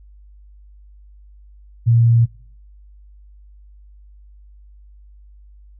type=tone; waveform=sine; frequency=116.54 Hz; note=A#2; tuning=in tune; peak=-10 dBFS; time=1.86-2.26 s; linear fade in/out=20 ms; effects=noise-tail reverb RT60 0.5 s tail -20 dB re dry + added 50 Hz sine -42 dBFS peak until 5.79 s